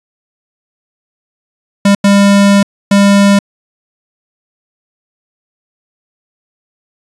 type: tone bursts at uneven times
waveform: square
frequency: 200 Hz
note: G3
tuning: 35 cents sharp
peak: -5 dBFS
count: 3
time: 1.85-1.95 / 2.04-2.63 / 2.91-3.39 s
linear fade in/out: 5 ms
effects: resampled to 24000 Hz + 7-bit